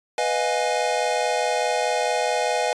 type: chord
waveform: square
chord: F half-diminished seventh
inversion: second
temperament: equal with one note detuned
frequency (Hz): 493.9 / 622.3 / 707 / 830.6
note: Cb5 / Eb5 / F5 / Ab5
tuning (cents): 0 / 0 / +21 / 0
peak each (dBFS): -27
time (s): 0.18-2.73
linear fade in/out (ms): 2
effects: resampled to 22050 Hz